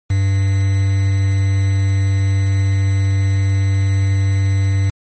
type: tone with quantisation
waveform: triangle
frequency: 97.8 Hz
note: G2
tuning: 4 cents flat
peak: -10 dBFS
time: 0.1-4.9 s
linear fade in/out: 5 ms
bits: 5
effects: MP3 32 kbps